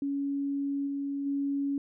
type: tone with level steps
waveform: sine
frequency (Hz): 280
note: C#4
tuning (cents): +18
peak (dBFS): -28 / -30 / -27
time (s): 0.02-1.78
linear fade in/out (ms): 2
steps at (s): 0.86 / 1.25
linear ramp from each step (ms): 20
effects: none